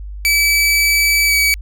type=tone with pitch glide; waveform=sawtooth; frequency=2300 to 2278 Hz; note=D7 to C#7; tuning=-37 to +47 cents; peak=-8 dBFS; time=0.25-1.54 s; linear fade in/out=0 ms; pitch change=-16 cents; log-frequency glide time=1.27-1.33 s; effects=added 50 Hz sine -26 dBFS peak until 1.61 s